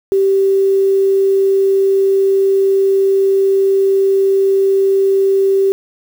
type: tone with quantisation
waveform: sine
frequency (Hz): 389.6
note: G4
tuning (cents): -11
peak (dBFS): -9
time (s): 0.12-5.72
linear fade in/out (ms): 0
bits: 6
effects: none